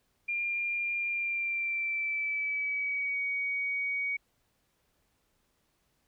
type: tone with pitch glide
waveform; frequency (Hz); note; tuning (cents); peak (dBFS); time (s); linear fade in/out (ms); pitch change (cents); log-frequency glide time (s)
sine; 2398 to 2250; D7 to C#7; +36 to +25; -29; 0.28-4.17; 10; -111; 1.06-3.18
effects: pink hiss -74 dBFS RMS until 6.07 s